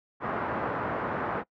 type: low-pass noise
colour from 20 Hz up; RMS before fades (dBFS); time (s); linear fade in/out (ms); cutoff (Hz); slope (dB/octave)
white; -31; 0.2-1.44; 50; 1400; 24
effects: noise-tail reverb RT60 0.1 s tail -23 dB re dry + high-pass 100 Hz 12 dB/octave

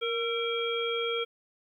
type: harmonic tone with a mistuned harmonic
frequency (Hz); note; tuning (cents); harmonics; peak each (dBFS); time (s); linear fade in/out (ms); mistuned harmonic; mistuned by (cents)
466.2; A#4; 0; 1 / 3 / 5 / 7; -30 / -36 / -36 / -34; 0.01-1.25; 20; 3; -58
effects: 11-bit

